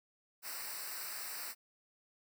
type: noise with comb filter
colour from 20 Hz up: white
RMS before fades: -43 dBFS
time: 0.42-1.55 s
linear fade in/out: 50 ms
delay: 0.3 ms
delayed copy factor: -0.9
effects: none